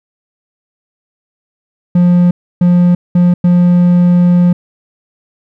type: tone bursts at uneven times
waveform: triangle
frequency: 176.5 Hz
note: F3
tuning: 19 cents sharp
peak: -3 dBFS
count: 4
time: 1.95-2.31 / 2.61-2.95 / 3.15-3.34 / 3.44-4.53 s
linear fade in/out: 5 ms
effects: none